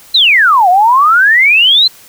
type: exponential two-way sweep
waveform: sine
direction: down then up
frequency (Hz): 4186 to 698.5 to 4186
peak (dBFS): -4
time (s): 0.14-1.88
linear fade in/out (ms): 10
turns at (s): 0.69
effects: white hiss -39 dBFS RMS until 2.08 s